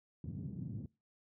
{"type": "band-pass noise", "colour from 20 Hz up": "white", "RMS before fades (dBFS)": -43, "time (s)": [0.24, 0.86], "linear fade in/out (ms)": 2, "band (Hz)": [100, 200], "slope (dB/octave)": 24, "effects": ["noise-tail reverb RT60 0.3 s tail -25 dB re dry"]}